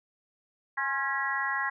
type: harmonic tone with a mistuned harmonic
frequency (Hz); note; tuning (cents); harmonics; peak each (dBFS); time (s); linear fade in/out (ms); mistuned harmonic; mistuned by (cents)
275.5; C#4; -11; 3 / 4 / 5 / 6 / 7; -36 / -33 / -39 / -32 / -32; 0.77-1.7; 10; 4; -47
effects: none